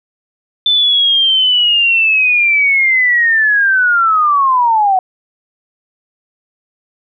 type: linear sweep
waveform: sine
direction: down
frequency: 3543 to 732 Hz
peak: -8 dBFS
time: 0.66-4.99 s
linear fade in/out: 2 ms
effects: none